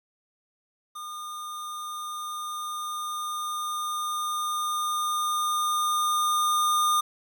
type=tone with level ramp; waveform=square; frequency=1215 Hz; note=D#6; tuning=42 cents flat; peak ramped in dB=-36 to -21 dBFS; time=0.95-7.01 s; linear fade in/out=10 ms; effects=10-bit

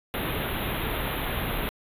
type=band-stop noise; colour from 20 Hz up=pink; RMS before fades=-29 dBFS; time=0.14-1.69 s; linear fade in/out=0 ms; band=3800 to 11000 Hz; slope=96 dB/octave; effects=resampled to 32000 Hz

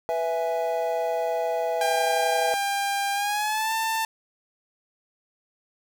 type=chord; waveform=triangle; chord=E major; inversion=second; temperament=equal; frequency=493.9 / 659.3 / 830.6 Hz; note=B4 / E5 / G#5; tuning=0 / 0 / 0 cents; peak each=-27 / -24 / -28 dBFS; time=0.09-2.54 s; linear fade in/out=0 ms
type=tone with pitch glide; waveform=sawtooth; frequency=799 to 891.7 Hz; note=G5 to A5; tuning=+33 to +23 cents; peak=-20 dBFS; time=1.81-4.05 s; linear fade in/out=2 ms; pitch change=+190 cents; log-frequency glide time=3.13-3.73 s
effects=8-bit

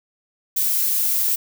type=noise; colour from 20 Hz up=violet; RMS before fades=-20 dBFS; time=0.56-1.36 s; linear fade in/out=10 ms; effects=none

